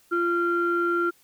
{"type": "tone pair together", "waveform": "sine", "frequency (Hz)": [345, 1380], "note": ["F4", "F6"], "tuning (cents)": [-21, -21], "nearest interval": "2 octaves", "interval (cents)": 2400, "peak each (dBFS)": -23, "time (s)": [0.11, 1.11], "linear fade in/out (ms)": 20, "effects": ["tanh soft clip ceiling -14 dBFS", "white hiss -60 dBFS RMS until 1.23 s"]}